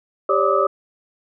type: tone cluster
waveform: sine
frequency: 394 / 545 / 586 / 1183 / 1274 Hz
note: G4 / C#5 / D5 / D6 / D#6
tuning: +9 / -29 / -4 / +12 / +41 cents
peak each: -21 dBFS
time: 0.29-0.67 s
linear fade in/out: 5 ms
effects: none